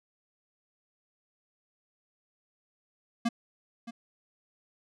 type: tone with echo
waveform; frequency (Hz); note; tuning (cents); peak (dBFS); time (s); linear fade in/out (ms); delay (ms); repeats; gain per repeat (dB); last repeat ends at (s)
square; 233.1; A#3; 0; -25; 3.25-3.29; 10; 620; 1; -14; 3.91
effects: low-pass 7000 Hz 12 dB/octave